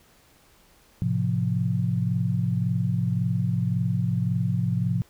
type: chord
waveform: sine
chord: F major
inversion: first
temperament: just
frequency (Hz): 109.13 / 130.96 / 174.61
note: A2 / C3 / F3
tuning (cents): -14 / +2 / 0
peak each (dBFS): -26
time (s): 1.02-5.02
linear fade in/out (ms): 0
effects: pink hiss -58 dBFS RMS until 5.09 s